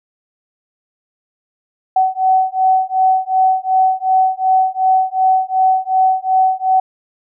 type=beating tone pair; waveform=sine; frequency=753 / 755.7 Hz; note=F#5 / F#5; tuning=+30 / +36 cents; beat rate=2.7 Hz; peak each=-14 dBFS; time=1.96-6.8 s; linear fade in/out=5 ms; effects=none